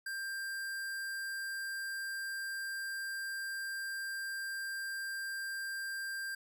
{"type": "tone", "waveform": "square", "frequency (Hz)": 1587, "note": "G6", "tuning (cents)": 21, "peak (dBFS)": -38, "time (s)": [0.06, 6.35], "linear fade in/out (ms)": 5, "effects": []}